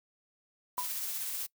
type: noise with tremolo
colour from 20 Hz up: blue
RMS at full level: -35 dBFS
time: 0.77-1.47 s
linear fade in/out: 20 ms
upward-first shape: triangle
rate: 16 Hz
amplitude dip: 30%
type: tone with exponential decay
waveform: sine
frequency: 987.8 Hz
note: B5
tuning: in tune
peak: -28 dBFS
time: 0.78-0.9 s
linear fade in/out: 0 ms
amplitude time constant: 24 ms
effects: noise-tail reverb RT60 0.1 s tail -22 dB re dry